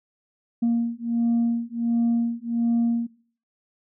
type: beating tone pair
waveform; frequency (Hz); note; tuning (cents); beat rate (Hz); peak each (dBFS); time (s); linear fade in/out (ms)
sine; 233.1 / 234.5; A#3 / A#3; 0 / +11; 1.4; -22; 0.62-3.07; 10
effects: noise-tail reverb RT60 0.5 s tail -21 dB re dry + tanh soft clip ceiling -16 dBFS